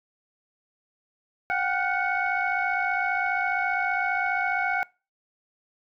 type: tone cluster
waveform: sine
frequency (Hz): 728 / 783 / 1434 / 1523 / 2220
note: F#5 / G5 / F6 / F#6 / C#7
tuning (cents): -28 / -2 / +45 / +50 / +2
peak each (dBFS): -29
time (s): 1.5-4.83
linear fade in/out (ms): 0
effects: noise-tail reverb RT60 0.3 s tail -24 dB re dry + tanh soft clip ceiling -14 dBFS

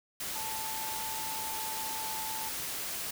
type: tone in noise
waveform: sine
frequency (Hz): 880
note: A5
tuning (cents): 0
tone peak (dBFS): -39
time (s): 0.35-2.49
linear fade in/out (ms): 5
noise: white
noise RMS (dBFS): -37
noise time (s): 0.2-3.11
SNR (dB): -5
effects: none

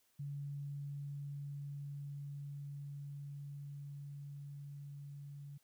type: tone with level ramp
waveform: sine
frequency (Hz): 142.4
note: C#3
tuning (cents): +47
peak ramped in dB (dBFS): -40 to -47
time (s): 0.19-5.58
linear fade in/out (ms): 10
effects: white hiss -75 dBFS RMS until 5.63 s

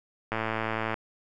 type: click train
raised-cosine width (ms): 0.5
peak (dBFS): -14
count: 70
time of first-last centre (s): 0.32-0.942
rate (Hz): 111
effects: none

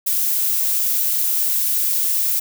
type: noise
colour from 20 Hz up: violet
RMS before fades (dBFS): -19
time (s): 0.06-2.4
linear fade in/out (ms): 10
effects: none

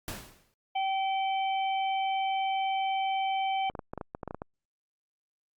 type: noise with exponential decay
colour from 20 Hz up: pink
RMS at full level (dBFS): -35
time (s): 0.08-0.54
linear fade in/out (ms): 1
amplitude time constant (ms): 99
type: harmonic tone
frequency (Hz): 772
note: G5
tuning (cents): -27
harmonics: 1 / 3 / 4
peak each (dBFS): -27 / -38 / -39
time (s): 0.75-3.7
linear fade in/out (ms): 10
type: clicks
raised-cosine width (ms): 1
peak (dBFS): -22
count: 12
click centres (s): 3.699 / 3.752 / 3.792 / 3.935 / 3.977 / 4.012 / 4.149 / 4.232 / 4.277 / 4.309 / 4.346 / 4.419
effects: Opus 48 kbps

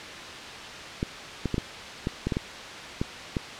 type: clicks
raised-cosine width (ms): 3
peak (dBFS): -13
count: 10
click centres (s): 1.029 / 1.457 / 1.543 / 1.581 / 2.071 / 2.27 / 2.322 / 2.369 / 3.015 / 3.368
effects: white hiss -38 dBFS RMS until 3.59 s + low-pass 4000 Hz 12 dB/octave

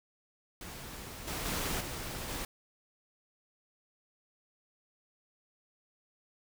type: noise with level steps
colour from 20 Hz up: pink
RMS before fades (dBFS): -45 / -37 / -34 / -40 / -38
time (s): 0.61-2.45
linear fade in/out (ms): 2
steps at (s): 1.27 / 1.45 / 1.8 / 2.28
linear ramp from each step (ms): 10
effects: none

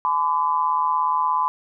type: tone with amplitude modulation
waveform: sine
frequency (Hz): 1012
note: B5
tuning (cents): +42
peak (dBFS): -14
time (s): 0.05-1.48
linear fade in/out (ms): 0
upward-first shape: sine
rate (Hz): 157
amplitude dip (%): 85
effects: none

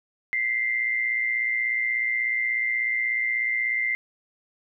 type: tone pair together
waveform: sine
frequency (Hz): 1975.5 / 2092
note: B6 / C7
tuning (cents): 0 / -1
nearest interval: minor second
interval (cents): 99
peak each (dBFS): -30 / -23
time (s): 0.33-3.95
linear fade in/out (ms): 0
effects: none

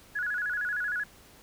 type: tone with vibrato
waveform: sine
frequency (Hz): 1568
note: G6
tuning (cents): 0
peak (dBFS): -28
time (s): 0.15-1.04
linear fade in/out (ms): 10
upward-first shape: square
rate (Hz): 13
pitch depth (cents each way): 120
effects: pink hiss -55 dBFS RMS until 1.42 s

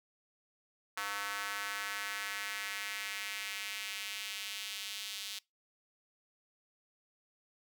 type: tone with high-pass filter sweep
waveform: square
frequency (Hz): 101.2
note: G#2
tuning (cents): -44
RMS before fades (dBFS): -40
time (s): 0.97-5.39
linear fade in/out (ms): 5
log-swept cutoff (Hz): 1300 to 3500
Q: 1.8
effects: noise-tail reverb RT60 0.2 s tail -23 dB re dry

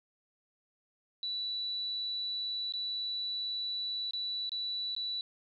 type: tone with dropouts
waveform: sine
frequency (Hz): 3951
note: B7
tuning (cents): 0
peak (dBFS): -33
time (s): 1.23-5.21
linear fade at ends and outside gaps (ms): 1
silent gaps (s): 2.723-2.737 / 4.109-4.134 / 4.494-4.518 / 4.95-4.964
effects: none

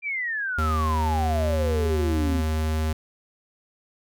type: exponential sweep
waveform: sine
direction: down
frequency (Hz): 2397 to 244.5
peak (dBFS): -25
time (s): 0.02-2.43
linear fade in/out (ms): 50
type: tone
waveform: square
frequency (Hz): 78.4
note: D#2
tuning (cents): +14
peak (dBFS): -23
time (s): 0.58-2.93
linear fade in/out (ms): 5
effects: none

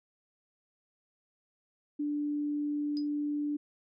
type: tone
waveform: sine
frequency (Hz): 293.7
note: D4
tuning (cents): 0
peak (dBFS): -29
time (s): 1.99-3.57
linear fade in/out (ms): 10
type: tone with exponential decay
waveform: sine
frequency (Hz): 4978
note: D#8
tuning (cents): 0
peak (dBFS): -38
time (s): 2.97-3.08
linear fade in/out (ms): 0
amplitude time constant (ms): 22
effects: MP3 64 kbps

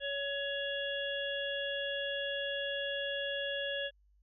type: harmonic tone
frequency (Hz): 560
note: C#5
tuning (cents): +18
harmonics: 1 / 3 / 5 / 6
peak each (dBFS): -37 / -39 / -42 / -40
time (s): 0-3.91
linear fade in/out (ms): 50
effects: added 50 Hz sine -64 dBFS peak until 4.22 s

